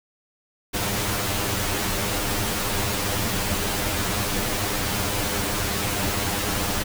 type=noise with comb filter; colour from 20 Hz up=pink; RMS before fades=-25 dBFS; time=0.73-6.84 s; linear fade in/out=20 ms; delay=9.9 ms; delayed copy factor=+0.95; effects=none